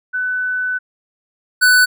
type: tone pair in turn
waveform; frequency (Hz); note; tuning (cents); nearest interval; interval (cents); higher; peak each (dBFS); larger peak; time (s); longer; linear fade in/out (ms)
sine / square; 1500 / 1493.9; F#6 / F#6; +23 / +16; unison; 7; first; -17 / -9; second; 0.13-0.79 / 1.61-1.86; first; 20
effects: none